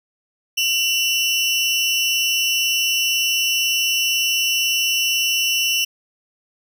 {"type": "tone pair together", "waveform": "30% pulse", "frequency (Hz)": [2738, 2960], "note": ["F7", "F#7"], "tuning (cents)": [-35, 0], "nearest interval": "minor second", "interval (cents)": 135, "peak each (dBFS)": -17, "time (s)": [0.57, 5.85], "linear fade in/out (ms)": 10, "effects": []}